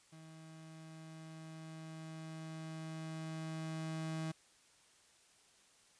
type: tone with level ramp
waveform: 35% pulse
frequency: 159.7 Hz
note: D#3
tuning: 45 cents sharp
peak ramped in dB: -52 to -36 dBFS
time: 0.12-4.32 s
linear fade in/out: 10 ms
effects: white hiss -67 dBFS RMS until 5.99 s + resampled to 22050 Hz